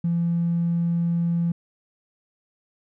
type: tone with tanh clipping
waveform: triangle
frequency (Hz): 170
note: F3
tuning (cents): -46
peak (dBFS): -19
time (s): 0.04-1.52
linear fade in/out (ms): 5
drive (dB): 1
effects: none